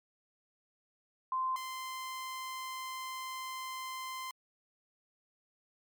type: tone pair in turn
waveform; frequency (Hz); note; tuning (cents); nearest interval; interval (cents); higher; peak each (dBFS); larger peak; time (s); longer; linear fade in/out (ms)
sine / sawtooth; 1039 / 1039; C6 / C6; -12 / -12; unison; 0; neither; -30 / -35; first; 1.32-1.56 / 1.56-4.31; second; 2
effects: MP3 96 kbps